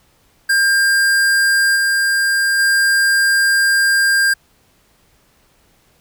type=tone with level steps; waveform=square; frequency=1600 Hz; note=G6; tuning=35 cents sharp; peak=-12 / -14 / -12 dBFS; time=0.49-4.34 s; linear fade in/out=10 ms; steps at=1.75 / 2.58 s; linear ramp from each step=20 ms; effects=pink hiss -56 dBFS RMS until 6 s